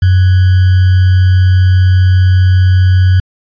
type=tone with sample-and-hold; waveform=sine; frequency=92.5 Hz; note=F#2; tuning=in tune; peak=-4 dBFS; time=0.02-3.2 s; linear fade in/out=5 ms; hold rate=1575 Hz; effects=resampled to 11025 Hz

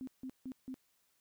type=tone bursts; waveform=sine; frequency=259.6 Hz; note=C4; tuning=13 cents flat; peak=-40 dBFS; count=4; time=0.01-0.742 s; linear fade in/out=0 ms; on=63 ms; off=160 ms; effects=white hiss -75 dBFS RMS until 1.2 s

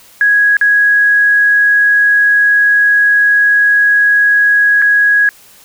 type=tone with dropouts; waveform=sine; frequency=1661.2 Hz; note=G#6; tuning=in tune; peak=-6 dBFS; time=0.21-5.29 s; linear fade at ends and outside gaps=1 ms; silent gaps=0.569-0.612 / 4.818-4.822 s; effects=white hiss -42 dBFS RMS until 5.64 s

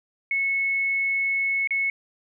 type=tone with dropouts; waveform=sine; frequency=2197 Hz; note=C#7; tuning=16 cents flat; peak=-21 dBFS; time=0.31-1.9 s; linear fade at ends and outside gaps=2 ms; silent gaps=1.674-1.707 s; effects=none

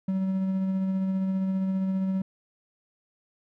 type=tone with tremolo; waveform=triangle; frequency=190.3 Hz; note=F#3; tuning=49 cents sharp; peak=-21 dBFS; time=0.08-2.22 s; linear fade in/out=5 ms; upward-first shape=sine; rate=15 Hz; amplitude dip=25%; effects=none

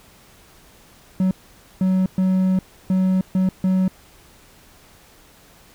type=tone bursts at uneven times; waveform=triangle; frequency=187.1 Hz; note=F#3; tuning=20 cents sharp; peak=-13 dBFS; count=6; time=1.2-1.31 / 1.81-2.06 / 2.18-2.59 / 2.9-3.21 / 3.35-3.49 / 3.64-3.88 s; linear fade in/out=2 ms; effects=pink hiss -50 dBFS RMS until 5.74 s

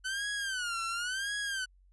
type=tone with vibrato; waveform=sawtooth; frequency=1499 Hz; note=F#6; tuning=22 cents sharp; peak=-29 dBFS; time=0.04-1.66 s; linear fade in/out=20 ms; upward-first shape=sine; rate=0.94 Hz; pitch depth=180 cents each way; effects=added 46 Hz sine -59 dBFS peak until 1.92 s + resampled to 24000 Hz

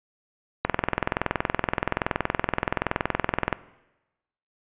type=click train; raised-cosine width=0.5 ms; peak=-6 dBFS; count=62; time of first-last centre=0.65-3.527 s; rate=21.2 Hz; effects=noise-tail reverb RT60 1.0 s tail -18 dB re dry + resampled to 8000 Hz

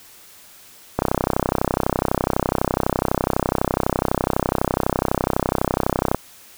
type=click train; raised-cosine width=1 ms; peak=-3 dBFS; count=166; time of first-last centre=0.99-6.146 s; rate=32 Hz; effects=white hiss -46 dBFS RMS until 6.57 s

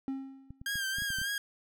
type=tone with exponential decay; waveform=triangle; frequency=268.7 Hz; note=C4; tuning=46 cents sharp; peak=-28 dBFS; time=0.08-0.68 s; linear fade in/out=1 ms; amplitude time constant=130 ms
type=clicks; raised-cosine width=5 ms; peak=-32 dBFS; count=8; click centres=0.506 / 0.615 / 0.756 / 0.985 / 1.021 / 1.104 / 1.186 / 1.216 s
type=tone with vibrato; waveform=sawtooth; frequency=1600 Hz; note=G6; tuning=35 cents sharp; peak=-28 dBFS; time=0.66-1.38 s; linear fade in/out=2 ms; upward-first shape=sine; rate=3.4 Hz; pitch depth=51 cents each way
effects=none

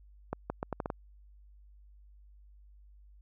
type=accelerating click train; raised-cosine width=1 ms; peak=-19 dBFS; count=7; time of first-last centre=0.33-0.902 s; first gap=170 ms; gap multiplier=0.76; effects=added 50 Hz sine -54 dBFS peak until 3.21 s

